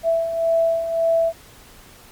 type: beating tone pair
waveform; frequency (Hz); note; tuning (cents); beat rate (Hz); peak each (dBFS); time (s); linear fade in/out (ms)
sine; 660 / 661.8; E5 / E5; +2 / +7; 1.8; -24 / -17; 0.03-1.33; 50
effects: pink hiss -46 dBFS RMS until 2.11 s + MP3 96 kbps